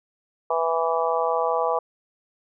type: harmonic tone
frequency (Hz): 164.81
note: E3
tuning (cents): 0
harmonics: 3 / 4 / 5 / 6 / 7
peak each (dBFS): -25 / -26 / -27 / -28 / -28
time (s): 0.5-1.79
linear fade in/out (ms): 5
effects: none